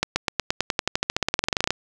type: accelerating click train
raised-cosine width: 0.2 ms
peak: -3 dBFS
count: 25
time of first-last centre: 0.03-1.706 s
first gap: 130 ms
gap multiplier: 0.94
effects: none